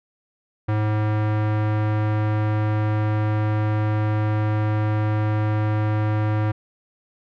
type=tone with low-pass filter; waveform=square; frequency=106.8 Hz; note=G#2; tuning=49 cents sharp; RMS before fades=-21 dBFS; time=0.68-6.52 s; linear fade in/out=10 ms; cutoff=1700 Hz; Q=1; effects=none